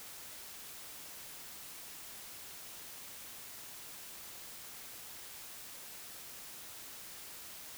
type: silence
effects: white hiss -49 dBFS RMS until 7.77 s